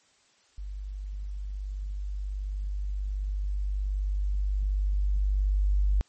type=tone with level ramp; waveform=sine; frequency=49.33 Hz; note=G1; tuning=12 cents sharp; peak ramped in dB=-34 to -20 dBFS; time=0.58-6.01 s; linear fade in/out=0 ms; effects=white hiss -64 dBFS RMS until 6.08 s + MP3 32 kbps